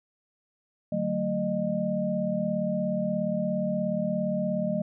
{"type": "tone cluster", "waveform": "sine", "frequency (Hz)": [149.1, 187.4, 224.4, 612], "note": ["D3", "F#3", "A3", "D#5"], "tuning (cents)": [27, 22, 34, -29], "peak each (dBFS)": [-37, -29, -31, -29], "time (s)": [0.92, 4.82], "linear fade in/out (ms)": 5, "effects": []}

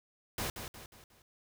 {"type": "noise with echo", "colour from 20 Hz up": "pink", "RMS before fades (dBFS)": -36, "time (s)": [0.38, 0.5], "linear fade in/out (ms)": 2, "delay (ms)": 180, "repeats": 4, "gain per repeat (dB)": -7, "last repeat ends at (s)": 1.22, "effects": []}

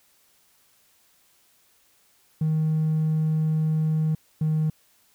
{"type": "tone pair in turn", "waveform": "triangle", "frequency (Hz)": [156.7, 155.88], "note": ["D#3", "D#3"], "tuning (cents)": [13, 4], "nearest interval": "unison", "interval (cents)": 9, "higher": "first", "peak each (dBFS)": -17, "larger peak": "neither", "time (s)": [[2.41, 4.15], [4.41, 4.7]], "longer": "first", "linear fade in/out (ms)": 5, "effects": ["tanh soft clip ceiling -16 dBFS", "white hiss -62 dBFS RMS until 5.14 s"]}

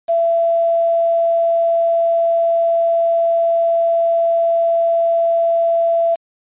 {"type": "tone with quantisation", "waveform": "sine", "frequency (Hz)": 671, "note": "E5", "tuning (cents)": 31, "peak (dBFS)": -12, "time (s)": [0.08, 6.16], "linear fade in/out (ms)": 20, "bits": 6, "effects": ["resampled to 8000 Hz"]}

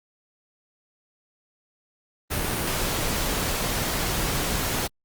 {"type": "noise", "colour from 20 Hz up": "pink", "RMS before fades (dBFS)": -26, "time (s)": [2.3, 4.88], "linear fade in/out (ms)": 20, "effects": ["Opus 32 kbps"]}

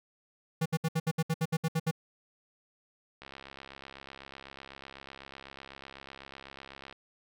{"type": "tone bursts", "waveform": "square", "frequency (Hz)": 161.4, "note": "E3", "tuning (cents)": -36, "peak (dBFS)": -27, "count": 12, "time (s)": [0.61, 1.912], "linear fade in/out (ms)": 10, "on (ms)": 48, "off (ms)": 66}
{"type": "click train", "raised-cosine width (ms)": 0.3, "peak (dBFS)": -29, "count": 253, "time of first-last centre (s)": [3.22, 6.926], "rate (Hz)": 68}
{"effects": []}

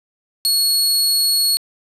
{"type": "tone", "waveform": "sawtooth", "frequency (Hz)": 4346, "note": "C#8", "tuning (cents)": -35, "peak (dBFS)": -11, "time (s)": [0.45, 1.57], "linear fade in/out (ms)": 0, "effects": ["resampled to 32000 Hz", "7-bit"]}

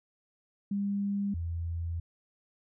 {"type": "tone pair in turn", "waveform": "sine", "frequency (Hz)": [200.7, 84.14], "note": ["G3", "E2"], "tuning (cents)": [41, 36], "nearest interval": "octave + minor third", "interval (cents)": 1505, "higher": "first", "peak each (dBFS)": [-28, -31], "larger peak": "first", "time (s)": [[0.71, 1.34], [1.34, 2]], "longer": "second", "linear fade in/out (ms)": 5, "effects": []}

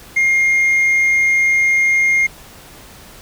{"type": "tone with hard clipping", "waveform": "triangle", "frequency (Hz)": 2126, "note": "C7", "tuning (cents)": 27, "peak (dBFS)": -10, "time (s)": [0.16, 2.27], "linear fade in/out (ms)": 10, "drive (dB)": 1, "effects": ["pink hiss -40 dBFS RMS until 3.21 s"]}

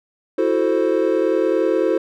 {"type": "chord", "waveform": "triangle", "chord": "F# half-diminished seventh", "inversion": "third", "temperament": "equal", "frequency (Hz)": [329.6, 370, 440, 523.3], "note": ["E4", "F#4", "A4", "C5"], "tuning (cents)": [0, 0, 0, 0], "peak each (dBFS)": -19, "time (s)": [0.38, 1.98], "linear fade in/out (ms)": 5, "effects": []}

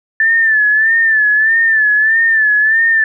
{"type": "tone with vibrato", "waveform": "sine", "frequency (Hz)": 1760, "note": "A6", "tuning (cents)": 0, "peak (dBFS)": -8, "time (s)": [0.2, 3.04], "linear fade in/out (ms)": 2, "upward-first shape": "sine", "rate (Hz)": 1.6, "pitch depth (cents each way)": 67, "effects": []}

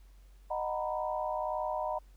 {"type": "chord", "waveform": "sine", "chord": "B major seventh", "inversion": "first", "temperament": "just", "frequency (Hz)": [617.4, 740.8, 926, 987.8], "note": ["D#5", "F#5", "A#5", "B5"], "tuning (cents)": [-14, 2, -12, 0], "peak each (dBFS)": [-35, -37, -38, -38], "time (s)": [0.5, 1.99], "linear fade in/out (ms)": 10, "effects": ["added 47 Hz sine -53 dBFS peak until 2.16 s", "pink hiss -69 dBFS RMS until 2.16 s"]}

